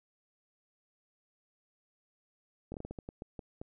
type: slowing click train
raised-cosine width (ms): 2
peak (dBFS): -28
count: 11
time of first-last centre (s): 2.72-3.615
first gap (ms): 21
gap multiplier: 1.3
effects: none